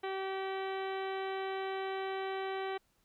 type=harmonic tone with a mistuned harmonic; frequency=384.5 Hz; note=G4; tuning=33 cents flat; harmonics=1 / 2 / 3 / 4 / 5 / 6 / 7 / 8 / 9 / 10; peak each=-37 / -40 / -46 / -48 / -48 / -50 / -57 / -52 / -59 / -55 dBFS; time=0.03-2.78 s; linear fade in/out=10 ms; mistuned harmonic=10; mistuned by=+32 cents; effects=pink hiss -74 dBFS RMS until 3.04 s